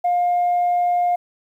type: tone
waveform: sine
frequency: 708 Hz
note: F5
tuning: 23 cents sharp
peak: -14 dBFS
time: 0.04-1.16 s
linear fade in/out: 10 ms
effects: tanh soft clip ceiling -13 dBFS + 9-bit